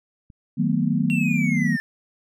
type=click; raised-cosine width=5 ms; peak=-33 dBFS; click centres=0.302 s
type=chord; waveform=sine; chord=B dominant seventh; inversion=first; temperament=equal with one note detuned; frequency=155.56 / 185 / 224 / 246.9 Hz; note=D#3 / F#3 / A3 / B3; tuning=0 / 0 / +31 / 0 cents; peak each=-24 dBFS; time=0.57-1.77 s; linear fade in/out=20 ms
type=linear sweep; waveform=triangle; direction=down; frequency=2752 to 1760 Hz; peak=-24 dBFS; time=1.1-1.8 s; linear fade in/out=0 ms
effects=none